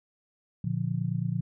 sine chord, Bb major, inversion none, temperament just, 116.54 / 145.68 / 174.81 Hz, Bb2 / D3 / F3, 0 / -14 / +2 cents, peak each -31 dBFS, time 0.64-1.41 s, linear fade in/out 5 ms, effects none

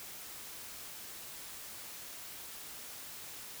silence, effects white hiss -47 dBFS RMS until 3.6 s

